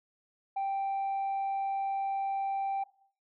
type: tone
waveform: sine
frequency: 784 Hz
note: G5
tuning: in tune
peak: -27 dBFS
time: 0.56-2.84 s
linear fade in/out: 10 ms
effects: noise-tail reverb RT60 0.5 s tail -18 dB re dry + tanh soft clip ceiling -28 dBFS